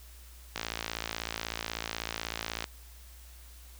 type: click train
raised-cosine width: 0.2 ms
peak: -15 dBFS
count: 118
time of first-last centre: 0.56-2.642 s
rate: 56.2 Hz
effects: added 60 Hz sine -49 dBFS peak until 3.79 s + white hiss -56 dBFS RMS until 3.79 s